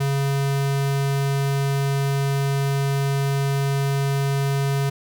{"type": "tone", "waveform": "square", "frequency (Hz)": 138.59, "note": "C#3", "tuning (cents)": 0, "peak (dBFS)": -20, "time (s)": [0, 4.9], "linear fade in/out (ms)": 10, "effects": []}